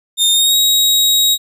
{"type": "tone with pitch glide", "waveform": "sawtooth", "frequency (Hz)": [3647, 3800], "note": ["A#7", "A#7"], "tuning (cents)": [-39, 33], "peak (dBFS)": -7, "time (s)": [0.17, 1.38], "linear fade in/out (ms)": 50, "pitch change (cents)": 72, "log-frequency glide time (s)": [0.32, 0.56], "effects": []}